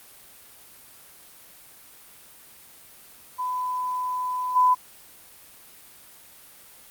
sine tone with level steps, 1003 Hz, B5, 26 cents sharp, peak -25 / -15 dBFS, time 3.38-4.75 s, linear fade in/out 20 ms, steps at 4.55 s, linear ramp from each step 20 ms, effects white hiss -49 dBFS RMS until 6.9 s + Opus 32 kbps

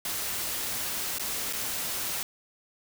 white noise with dropouts, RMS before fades -32 dBFS, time 0.05-2.23 s, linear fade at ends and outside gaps 2 ms, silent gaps 1.185-1.195 / 1.528-1.532 s, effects none

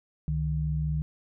sine tone pair together, 68.4 / 153.31 Hz, C#2 / D#3, -23 / -25 cents, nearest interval octave + major second, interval 1398 cents, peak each -30 / -27 dBFS, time 0.28-1.02 s, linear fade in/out 0 ms, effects none

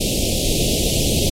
pink band-stop noise, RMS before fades -19 dBFS, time 0-1.3 s, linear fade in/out 10 ms, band 640 to 2700 Hz, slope 48 dB/octave, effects low-pass 12000 Hz 12 dB/octave + AAC 48 kbps

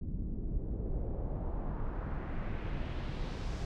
brown noise with low-pass filter sweep, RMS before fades -36 dBFS, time 0.01-3.65 s, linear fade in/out 2 ms, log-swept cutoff 210 to 6300 Hz, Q 1.4, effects none

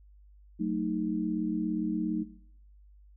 sine chord, D# diminished, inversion first, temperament just, 186.68 / 224 / 311.1 Hz, F#3 / A3 / D#4, +16 / +31 / 0 cents, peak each -32 dBFS, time 0.59-2.24 s, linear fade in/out 20 ms, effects noise-tail reverb RT60 0.7 s tail -19 dB re dry + added 50 Hz sine -53 dBFS peak until 3.16 s

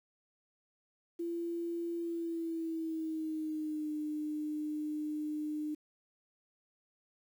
sine tone with pitch glide, 340 to 302.9 Hz, F4 to D#4, -46 to -46 cents, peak -34 dBFS, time 1.19-5.75 s, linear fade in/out 10 ms, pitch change -200 cents, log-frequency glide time 1.97-3.93 s, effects 10-bit

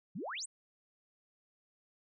sine exponential sweep, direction up, 146.83 to 9430 Hz, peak -38 dBFS, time 0.15-0.46 s, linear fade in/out 10 ms, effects none

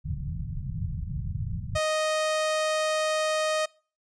white low-pass noise, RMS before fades -32 dBFS, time 0.04-1.79 s, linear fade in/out 20 ms, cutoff 160 Hz, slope 48 dB/octave
sawtooth tone, 622.3 Hz, D#5, in tune, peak -20 dBFS, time 1.75-3.66 s, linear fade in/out 10 ms
effects noise-tail reverb RT60 0.4 s tail -25 dB re dry + resampled to 22050 Hz

